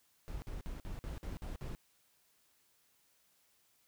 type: noise bursts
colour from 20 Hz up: brown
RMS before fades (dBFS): -42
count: 8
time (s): 0.28-1.75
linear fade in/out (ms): 0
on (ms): 140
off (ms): 50
effects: white hiss -72 dBFS RMS until 3.87 s